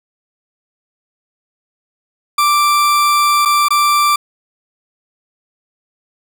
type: tone with dropouts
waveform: 40% pulse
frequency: 1174.7 Hz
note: D6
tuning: in tune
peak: -9 dBFS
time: 2.38-4.16 s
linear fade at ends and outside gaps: 5 ms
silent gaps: 3.452-3.456 / 3.685-3.705 s
effects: none